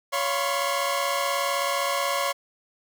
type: tone cluster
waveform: sawtooth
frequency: 561 / 695 / 1007 / 1083 Hz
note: C#5 / F5 / B5 / C#6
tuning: +21 / -9 / +33 / -41 cents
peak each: -24 / -28 / -28 / -24 dBFS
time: 0.12-2.33 s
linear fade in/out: 20 ms
effects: none